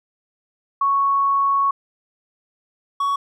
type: tone pair in turn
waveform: sine / triangle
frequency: 1108.7 / 1119.6 Hz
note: C#6 / C#6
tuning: 0 / +17 cents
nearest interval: unison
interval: 17 cents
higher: second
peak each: -15 / -16 dBFS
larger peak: first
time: 0.81-1.71 / 3-3.16 s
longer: first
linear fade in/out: 5 ms
effects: none